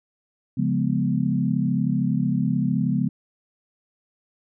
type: chord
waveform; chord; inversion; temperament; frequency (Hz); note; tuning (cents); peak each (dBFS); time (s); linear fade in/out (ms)
sine; C# dominant seventh; none; equal; 138.59 / 174.61 / 207.7 / 246.9; C#3 / E#3 / G#3 / B3; 0 / 0 / 0 / 0; -25; 0.57-3.09; 10
effects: none